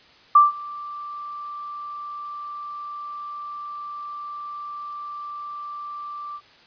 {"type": "tone with ADSR envelope", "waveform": "sine", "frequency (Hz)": 1174.7, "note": "D6", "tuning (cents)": 0, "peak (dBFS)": -7, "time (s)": [0.35, 6.41], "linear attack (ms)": 7, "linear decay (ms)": 160, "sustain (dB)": -24, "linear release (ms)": 56, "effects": ["white hiss -52 dBFS RMS until 6.66 s", "resampled to 11025 Hz"]}